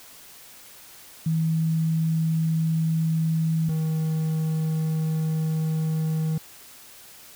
sine / triangle tone pair in turn, 161.3 / 158.35 Hz, E3 / D#3, -37 / +31 cents, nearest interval unison, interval 32 cents, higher first, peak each -20 dBFS, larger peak neither, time 1.26-3.69 / 3.69-6.38 s, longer second, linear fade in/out 5 ms, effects white hiss -47 dBFS RMS until 7.35 s

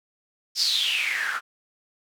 white noise with band-pass filter sweep, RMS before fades -25 dBFS, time 0.55-1.41 s, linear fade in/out 50 ms, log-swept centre 5200 to 1300 Hz, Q 8.5, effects none

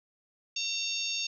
harmonic tone with a mistuned harmonic, 911 Hz, A#5, 40 cents flat, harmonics 3 / 4 / 5 / 6 / 7, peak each -35 / -36 / -37 / -38 / -38 dBFS, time 0.56-1.27 s, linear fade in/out 5 ms, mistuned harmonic 7, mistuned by +34 cents, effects none

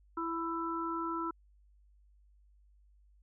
harmonic tone, 331.7 Hz, E4, 11 cents sharp, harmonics 1 / 3 / 4, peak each -37 / -39 / -37 dBFS, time 0.17-1.31 s, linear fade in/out 5 ms, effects added 50 Hz sine -61 dBFS peak until 3.22 s

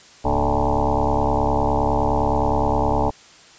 sine tone with frequency modulation, 436.8 Hz, A4, 13 cents flat, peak -16 dBFS, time 0.24-3.11 s, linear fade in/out 20 ms, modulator 69.7 Hz, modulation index 7.2, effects white hiss -47 dBFS RMS until 3.58 s + resampled to 16000 Hz

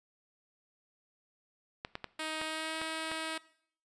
clicks, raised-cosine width 0.3 ms, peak -21 dBFS, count 6, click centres 1.849 / 1.954 / 2.043 / 2.415 / 2.816 / 3.116 s
5% pulse tone with pitch glide, 314.2 to 319.7 Hz, D#4 to D#4, +17 to +47 cents, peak -24 dBFS, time 2.19-3.38 s, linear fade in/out 5 ms, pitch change +30 cents, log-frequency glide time 2.45-2.79 s
effects noise-tail reverb RT60 0.6 s tail -19 dB re dry + resampled to 22050 Hz

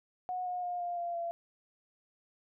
sine tone with pitch steps, 731 / 720.9 / 711 / 701.2 / 691.6 / 682 Hz, F#5 / F#5 / F5 / F5 / F5 / F5, -21 / -45 / +31 / +7 / -17 / -41 cents, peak -33 dBFS, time 0.29-1.31 s, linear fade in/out 0 ms, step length 170 ms, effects none

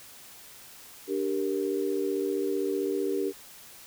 sine chord, G minor, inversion second, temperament equal with one note detuned, 293.7 / 392 / 467.5 Hz, D4 / G4 / Bb4, 0 / 0 / +5 cents, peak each -32 / -28 / -33 dBFS, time 1.07-3.33 s, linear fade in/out 50 ms, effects white hiss -49 dBFS RMS until 3.86 s

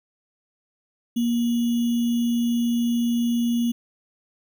sine tone with sample-and-hold, 236.4 Hz, A#3, 24 cents sharp, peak -19 dBFS, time 1.16-3.72 s, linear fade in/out 10 ms, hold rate 3150 Hz, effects none

